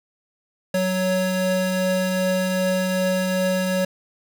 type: tone pair together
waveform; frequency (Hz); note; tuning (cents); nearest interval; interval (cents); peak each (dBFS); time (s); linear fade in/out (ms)
square; 186.19 / 556; F#3 / C#5; +11 / +5; octave + perfect fifth; 1894; -23; 0.74-3.85; 5
effects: none